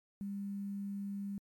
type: tone with quantisation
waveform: sine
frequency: 200 Hz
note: G3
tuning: 35 cents sharp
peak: -37 dBFS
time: 0.21-1.38 s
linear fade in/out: 0 ms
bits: 11
effects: MP3 96 kbps